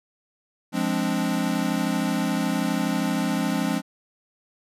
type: chord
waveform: square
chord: D half-diminished seventh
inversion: first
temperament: equal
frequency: 174.61 / 207.7 / 261.6 / 293.7 Hz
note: F3 / Ab3 / C4 / D4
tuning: 0 / 0 / 0 / 0 cents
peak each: -29 / -28 / -28 / -30 dBFS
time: 0.72-3.82 s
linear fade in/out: 50 ms
effects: resampled to 32000 Hz